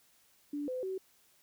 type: tone with pitch steps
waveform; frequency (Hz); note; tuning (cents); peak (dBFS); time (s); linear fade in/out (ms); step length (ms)
sine; 290.8 / 509 / 378.8; D4 / C5 / F#4; -17 / -48 / +41; -34; 0.53-0.98; 5; 150
effects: white hiss -67 dBFS RMS until 1.42 s

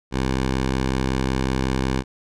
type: tone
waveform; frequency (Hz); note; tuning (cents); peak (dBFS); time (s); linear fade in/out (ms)
10% pulse; 65.41; C2; 0; -12; 0.11-2.04; 50
effects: low-pass 7000 Hz 12 dB/octave

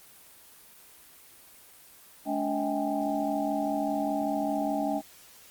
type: tone cluster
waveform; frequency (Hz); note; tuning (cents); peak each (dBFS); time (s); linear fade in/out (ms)
sine; 213.4 / 286.7 / 637 / 780 / 825; G#3 / D4 / D#5 / G5 / G#5; +47 / -42 / +41 / -9 / -12; -35 / -30 / -32 / -33 / -37; 2.25-5.02; 50
effects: white hiss -53 dBFS RMS until 5.5 s + Opus 24 kbps

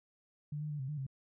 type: tone with pitch steps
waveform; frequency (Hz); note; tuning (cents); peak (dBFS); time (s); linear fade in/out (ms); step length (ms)
sine; 148.2 / 151.5 / 147.9 / 132 / 150.3 / 134.5; D3 / D#3 / D3 / C3 / D3 / C3; +16 / -46 / +13 / +16 / +40 / +48; -36; 0.52-1.066; 5; 91
effects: none

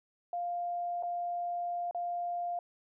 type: tone with dropouts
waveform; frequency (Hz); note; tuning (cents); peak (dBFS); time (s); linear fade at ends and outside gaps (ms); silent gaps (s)
sine; 700; F5; +4; -32; 0.33-2.59; 2; 1.026-1.033 / 1.911-1.947
effects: none

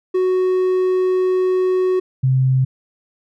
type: tone pair in turn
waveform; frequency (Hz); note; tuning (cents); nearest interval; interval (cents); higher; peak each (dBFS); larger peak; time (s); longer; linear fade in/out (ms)
triangle / sine; 370 / 130.81; F#4 / C3; 0 / 0; octave + tritone; 1800; first; -12; neither; 0.14-2 / 2.23-2.65; first; 10
effects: none

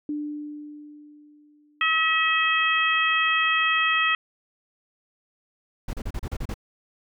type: tone with exponential decay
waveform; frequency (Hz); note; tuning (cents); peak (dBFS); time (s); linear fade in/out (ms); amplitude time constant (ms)
sine; 296.9; D4; +19; -25; 0.09-2.12; 2; 440
type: harmonic tone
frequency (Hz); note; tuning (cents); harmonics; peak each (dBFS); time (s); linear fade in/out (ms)
642; E5; -46; 2 / 3 / 4 / 5; -24 / -24 / -24 / -28; 1.81-4.15; 2
type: noise bursts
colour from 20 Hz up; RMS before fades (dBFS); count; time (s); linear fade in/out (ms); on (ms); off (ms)
brown; -29; 8; 5.88-6.542; 5; 53; 34
effects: none

